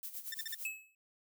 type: noise with tremolo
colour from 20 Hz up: violet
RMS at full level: -42 dBFS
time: 0.03-0.67 s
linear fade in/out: 0 ms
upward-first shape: sine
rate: 8.8 Hz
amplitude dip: 75%
type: tone bursts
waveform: 15% pulse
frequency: 1800 Hz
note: A6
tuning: 39 cents sharp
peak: -32 dBFS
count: 4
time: 0.32-0.546 s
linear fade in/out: 2 ms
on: 22 ms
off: 46 ms
type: tone with exponential decay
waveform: square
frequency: 2588 Hz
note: E7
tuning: 32 cents flat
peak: -34 dBFS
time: 0.65-0.95 s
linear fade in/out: 2 ms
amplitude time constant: 64 ms
effects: none